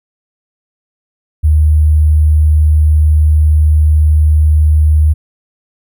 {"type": "tone with sample-and-hold", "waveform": "sine", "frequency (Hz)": 76.5, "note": "D#2", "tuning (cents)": -29, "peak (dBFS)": -5, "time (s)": [1.43, 5.14], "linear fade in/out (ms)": 20, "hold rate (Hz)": 11025, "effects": []}